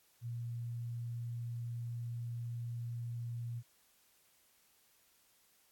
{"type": "tone", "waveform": "sine", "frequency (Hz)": 118.5, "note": "A#2", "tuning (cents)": 29, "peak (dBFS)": -38, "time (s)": [0.21, 3.63], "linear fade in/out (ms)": 50, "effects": ["white hiss -70 dBFS RMS until 5.71 s", "AAC 64 kbps"]}